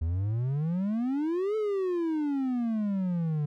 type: exponential two-way sweep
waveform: triangle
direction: up then down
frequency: 77.78 to 440 to 145 Hz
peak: -24 dBFS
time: 0.01-3.46 s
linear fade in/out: 10 ms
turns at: 1.56 s
effects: none